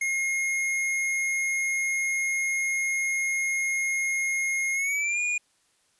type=tone with pitch glide; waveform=square; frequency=2147 to 2438 Hz; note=C7 to D#7; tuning=+44 to -36 cents; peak=-25 dBFS; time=0.01-5.38 s; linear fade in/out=5 ms; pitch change=+220 cents; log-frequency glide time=4.74-5.21 s; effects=white hiss -67 dBFS RMS until 5.99 s + resampled to 24000 Hz